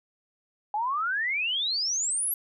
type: exponential sweep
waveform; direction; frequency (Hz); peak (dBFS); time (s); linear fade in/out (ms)
sine; up; 816 to 11840; -25; 0.74-2.34; 2
effects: none